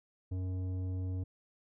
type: tone with tanh clipping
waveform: sine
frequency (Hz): 92.5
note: F#2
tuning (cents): 0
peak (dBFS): -35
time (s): 0.31-1.24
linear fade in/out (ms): 10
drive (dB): 11
effects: none